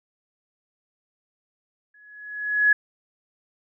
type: tone with exponential growth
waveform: sine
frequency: 1687 Hz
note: G#6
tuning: 27 cents sharp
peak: -12 dBFS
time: 1.94-2.73 s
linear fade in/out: 5 ms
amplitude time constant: 170 ms
effects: none